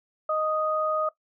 sine tone pair together, 621.6 / 1244.5 Hz, D#5 / D#6, -2 / 0 cents, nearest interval octave, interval 1202 cents, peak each -26 dBFS, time 0.29-1.09 s, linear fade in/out 5 ms, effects noise-tail reverb RT60 0.1 s tail -17 dB re dry

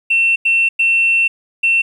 sine tone bursts at uneven times, 2700 Hz, E7, 41 cents sharp, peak -9 dBFS, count 4, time 0.1-0.36 / 0.45-0.69 / 0.79-1.28 / 1.63-1.82 s, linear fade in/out 10 ms, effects tanh soft clip ceiling -7 dBFS + 8-bit

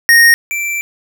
square tone pair in turn, 1859 / 2342 Hz, A#6 / D7, -5 / -5 cents, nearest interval major third, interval 400 cents, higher second, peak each -5 / -17 dBFS, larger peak first, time 0.09-0.34 / 0.51-0.81 s, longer second, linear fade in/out 0 ms, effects none

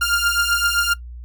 sawtooth beating tone pair, 1396.9 / 1404.6 Hz, F6 / F6, 0 / +10 cents, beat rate 7.7 Hz, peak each -16 dBFS, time 0.01-0.94 s, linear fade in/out 10 ms, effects noise-tail reverb RT60 0.1 s tail -20 dB re dry + added 60 Hz sine -32 dBFS peak until 1.24 s

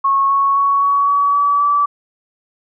sine tone with pitch steps, 1097 / 1106.5 / 1116.2 / 1125.9 / 1135.7 / 1145.6 / 1155.5 Hz, C#6 / C#6 / C#6 / C#6 / C#6 / D6 / D6, -18 / -3 / +12 / +27 / +42 / -43 / -28 cents, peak -11 dBFS, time 0.04-1.86 s, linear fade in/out 10 ms, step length 260 ms, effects none

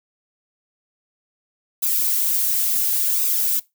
violet noise with flanger, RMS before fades -20 dBFS, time 1.82-3.6 s, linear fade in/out 10 ms, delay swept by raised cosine 0.79 to 5.39 ms, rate 0.71 Hz, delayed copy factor +0.6, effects noise-tail reverb RT60 0.2 s tail -21 dB re dry

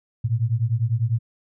sine beating tone pair, 110 / 120 Hz, A2 / B2, 0 / -49 cents, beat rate 10 Hz, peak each -22 dBFS, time 0.24-1.19 s, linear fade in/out 10 ms, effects none

